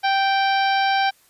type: harmonic tone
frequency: 782 Hz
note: G5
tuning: 4 cents flat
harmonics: 1 / 2 / 3 / 4 / 5 / 6 / 7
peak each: -18 / -24 / -28 / -30 / -32 / -34 / -35 dBFS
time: 0.03-1.11 s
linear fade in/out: 20 ms
effects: white hiss -57 dBFS RMS until 1.29 s + resampled to 32000 Hz